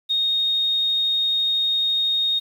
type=tone; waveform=sine; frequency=3714 Hz; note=A#7; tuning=7 cents flat; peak=-18 dBFS; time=0.09-2.4 s; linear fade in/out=20 ms; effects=8-bit